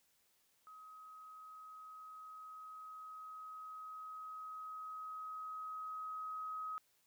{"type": "tone with level ramp", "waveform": "sine", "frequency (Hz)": 1267, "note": "D#6", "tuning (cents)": 31, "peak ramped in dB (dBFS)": [-53, -40], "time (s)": [0.67, 6.78], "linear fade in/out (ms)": 0, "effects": ["white hiss -75 dBFS RMS until 7.06 s"]}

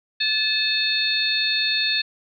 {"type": "harmonic tone with a mistuned harmonic", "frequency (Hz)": 867, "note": "A5", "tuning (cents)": -26, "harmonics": [2, 3, 4, 5], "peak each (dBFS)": [-27, -26, -24, -23], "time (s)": [0.2, 2.02], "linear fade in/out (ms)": 10, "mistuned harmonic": 4, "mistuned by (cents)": 79, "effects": []}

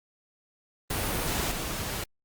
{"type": "noise with level steps", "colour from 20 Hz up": "pink", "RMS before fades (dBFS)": [-29, -33], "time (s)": [0.9, 2.04], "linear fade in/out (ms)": 5, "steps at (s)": 1.51, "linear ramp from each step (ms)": 5, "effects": ["Opus 32 kbps"]}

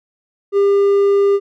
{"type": "tone with hard clipping", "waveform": "sine", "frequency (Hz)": 400, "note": "G4", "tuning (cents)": 35, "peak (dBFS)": -11, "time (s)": [0.52, 1.4], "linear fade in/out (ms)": 50, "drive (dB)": 3, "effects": []}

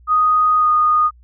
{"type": "tone with pitch glide", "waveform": "sine", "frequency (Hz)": [1244.5, 1231.6], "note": ["D#6", "D#6"], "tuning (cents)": [0, -18], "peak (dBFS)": -11, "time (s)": [0.07, 1.11], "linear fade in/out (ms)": 50, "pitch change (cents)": -18, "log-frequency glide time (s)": [0.58, 0.68], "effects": ["added 60 Hz sine -44 dBFS peak until 1.23 s"]}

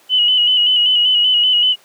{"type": "tone with vibrato", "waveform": "sine", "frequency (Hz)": 2960, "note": "F#7", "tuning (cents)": 0, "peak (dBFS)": -10, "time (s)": [0.09, 1.76], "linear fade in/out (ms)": 50, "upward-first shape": "square", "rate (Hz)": 5.2, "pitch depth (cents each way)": 35, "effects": ["pink hiss -49 dBFS RMS until 1.84 s", "high-pass 400 Hz 12 dB/octave"]}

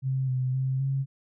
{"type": "tone with pitch steps", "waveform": "sine", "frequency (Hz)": [132.4, 128.6, 131.9, 135.7], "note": ["C3", "C3", "C3", "C#3"], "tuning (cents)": [21, -30, 14, -36], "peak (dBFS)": -24, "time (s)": [0.02, 1.06], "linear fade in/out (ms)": 50, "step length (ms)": 260, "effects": []}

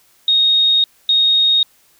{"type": "tone bursts at uneven times", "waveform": "sine", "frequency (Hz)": 3729, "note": "A#7", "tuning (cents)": 0, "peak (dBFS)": -10, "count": 2, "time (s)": [[0.28, 0.84], [1.09, 1.63]], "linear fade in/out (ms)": 2, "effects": ["white hiss -54 dBFS RMS until 1.99 s"]}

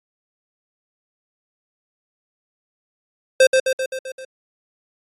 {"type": "tone with echo", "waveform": "square", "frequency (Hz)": 523.3, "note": "C5", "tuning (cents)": 0, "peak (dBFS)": -9, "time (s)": [3.4, 3.47], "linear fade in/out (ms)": 5, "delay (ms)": 130, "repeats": 6, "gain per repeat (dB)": -4, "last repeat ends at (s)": 4.25, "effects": ["AAC 32 kbps"]}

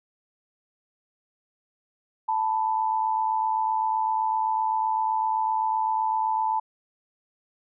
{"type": "tone pair together", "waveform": "sine", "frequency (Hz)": [880, 987.8], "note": ["A5", "B5"], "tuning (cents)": [0, 0], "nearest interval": "major second", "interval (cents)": 200, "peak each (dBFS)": [-23, -28], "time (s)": [2.28, 6.6], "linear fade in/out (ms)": 10, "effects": []}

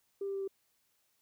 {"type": "tone with pitch steps", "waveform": "sine", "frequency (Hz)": [396.3, 393.8, 391.3, 388.8], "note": ["G4", "G4", "G4", "G4"], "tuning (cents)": [19, 8, -3, -14], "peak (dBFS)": -33, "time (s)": [0.21, 0.478], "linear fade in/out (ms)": 5, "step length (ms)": 67, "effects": ["tanh soft clip ceiling -29 dBFS", "white hiss -75 dBFS RMS until 1.21 s"]}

